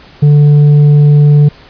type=tone with tanh clipping; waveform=sine; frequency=146.83 Hz; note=D3; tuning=in tune; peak=-3 dBFS; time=0.22-1.49 s; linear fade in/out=10 ms; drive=4 dB; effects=pink hiss -38 dBFS RMS until 1.69 s + resampled to 11025 Hz